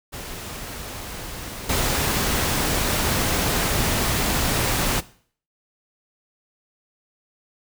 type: noise with level steps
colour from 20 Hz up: pink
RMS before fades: -34 / -22 dBFS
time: 0.12-5.01 s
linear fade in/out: 20 ms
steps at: 1.69 s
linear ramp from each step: 5 ms
effects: noise-tail reverb RT60 0.5 s tail -18 dB re dry